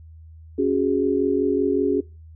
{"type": "chord", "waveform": "sine", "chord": "C# suspended fourth", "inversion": "none", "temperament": "equal", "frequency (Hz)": [277.2, 370, 415.3], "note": ["C#4", "F#4", "G#4"], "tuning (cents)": [0, 0, 0], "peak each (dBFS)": -22, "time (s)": [0.58, 2.01], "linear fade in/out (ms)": 10, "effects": ["noise-tail reverb RT60 0.3 s tail -23 dB re dry", "added 80 Hz sine -41 dBFS peak until 2.35 s"]}